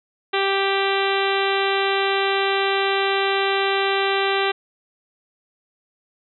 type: harmonic tone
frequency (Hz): 392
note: G4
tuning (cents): 0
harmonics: 1 / 2 / 3 / 4 / 5 / 6 / 7 / 8 / 9 / 10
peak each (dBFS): -22 / -25 / -27 / -28 / -29 / -30 / -30 / -31 / -32 / -32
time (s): 0.33-4.52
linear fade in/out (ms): 10
effects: none